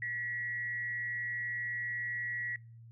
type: tone with frequency modulation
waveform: sine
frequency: 1927 Hz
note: B6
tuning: 43 cents flat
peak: -34 dBFS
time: 0.02-2.56 s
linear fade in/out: 2 ms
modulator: 187 Hz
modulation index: 0.35
effects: noise-tail reverb RT60 0.4 s tail -26 dB re dry + added 115 Hz sine -50 dBFS peak until 2.91 s